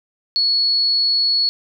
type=tone; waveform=sine; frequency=4380 Hz; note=C#8; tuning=22 cents flat; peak=-14 dBFS; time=0.36-1.49 s; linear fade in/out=0 ms; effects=none